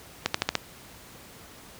accelerating click train, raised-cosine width 0.2 ms, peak -5 dBFS, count 5, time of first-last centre 0.26-0.553 s, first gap 84 ms, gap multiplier 0.91, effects pink hiss -48 dBFS RMS until 1.79 s + high-pass 60 Hz 12 dB/octave

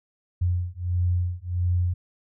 sine beating tone pair, 88.1 / 89.6 Hz, F2 / F2, +16 / +45 cents, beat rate 1.5 Hz, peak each -25 dBFS, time 0.41-1.94 s, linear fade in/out 10 ms, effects none

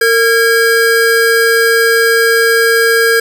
square tone pair together, 457.5 / 1631.7 Hz, A#4 / G#6, -32 / -31 cents, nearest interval octave + minor seventh, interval 2201 cents, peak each -11 dBFS, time 0.01-3.2 s, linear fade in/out 5 ms, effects none

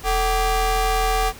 30% pulse ring-modulated tone, 401.2 Hz, G4, 40 cents sharp, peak -12 dBFS, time 0.03-1.33 s, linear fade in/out 50 ms, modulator 360 Hz, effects pink hiss -41 dBFS RMS until 1.39 s

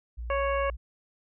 sine tone, 58.7 Hz, A#1, 13 cents sharp, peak -33 dBFS, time 0.17-0.77 s, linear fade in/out 20 ms
harmonic tone, 554.4 Hz, C#5, in tune, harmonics 1 / 2 / 3 / 4 / 5, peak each -27 / -30 / -37 / -38 / -41 dBFS, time 0.3-0.7 s, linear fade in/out 2 ms
effects none

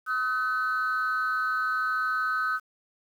sine tone pair together, 1273 / 1513.9 Hz, D#6 / F#6, +39 / +39 cents, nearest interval minor third, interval 300 cents, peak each -26 dBFS, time 0.06-2.6 s, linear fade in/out 50 ms, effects tanh soft clip ceiling -20 dBFS + 9-bit

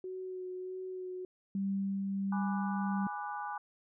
sine tone with vibrato, 370 Hz, F#4, in tune, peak -38 dBFS, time 0.04-1.25 s, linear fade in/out 2 ms, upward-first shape sine, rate 1.6 Hz, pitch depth 15 cents each way
sine tone with tremolo, 196 Hz, G3, in tune, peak -30 dBFS, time 1.55-3.07 s, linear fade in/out 2 ms, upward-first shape triangle, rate 1.5 Hz, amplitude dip 25%
sine chord, G# half-diminished seventh, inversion none, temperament equal with one note detuned, 830.6 / 987.8 / 1182.1 / 1480 Hz, G#5 / B5 / D6 / F#6, 0 / 0 / +11 / 0 cents, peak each -39 / -43 / -43 / -45 dBFS, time 2.32-3.58 s, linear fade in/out 5 ms
effects none

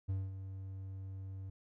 triangle tone with ADSR envelope, 95.9 Hz, G2, 37 cents flat, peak -30 dBFS, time 0.08-1.5 s, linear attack 18 ms, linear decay 210 ms, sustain -10 dB, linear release 6 ms, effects none

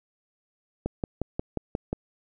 click train, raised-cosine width 2 ms, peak -14 dBFS, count 7, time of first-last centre 0.86-1.93 s, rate 5.61 Hz, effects none

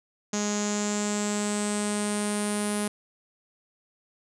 sawtooth tone with low-pass filter sweep, 207.7 Hz, G#3, in tune, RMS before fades -28 dBFS, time 0.33-2.88 s, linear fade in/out 5 ms, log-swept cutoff 6600 to 10000 Hz, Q 8.4, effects none

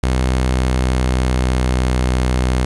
sawtooth tone with pitch glide, 63.7 to 62.93 Hz, C2 to B1, -46 to +33 cents, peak -10 dBFS, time 0.03-2.65 s, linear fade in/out 5 ms, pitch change -21 cents, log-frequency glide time 0.36-2.07 s, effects resampled to 24000 Hz + 7-bit

